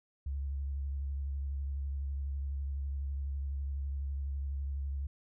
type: tone with vibrato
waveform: sine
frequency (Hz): 69.3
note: C#2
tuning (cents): 0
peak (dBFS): -33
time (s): 0.26-5.07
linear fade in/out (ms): 5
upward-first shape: sine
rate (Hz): 12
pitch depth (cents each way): 36
effects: none